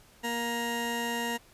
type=tone pair together; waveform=20% pulse; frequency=234.9 / 939.6 Hz; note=A#3 / A#5; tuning=+13 / +13 cents; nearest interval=2 octaves; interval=2400 cents; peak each=-28 dBFS; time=0.23-1.38 s; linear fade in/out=20 ms; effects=pink hiss -58 dBFS RMS until 1.53 s + resampled to 32000 Hz